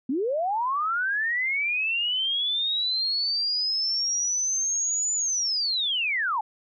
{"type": "linear two-way sweep", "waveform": "sine", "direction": "up then down", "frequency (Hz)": [237.9, 7040, 802], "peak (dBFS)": -23, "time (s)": [0.09, 6.41], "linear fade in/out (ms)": 5, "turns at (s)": 5.14, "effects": []}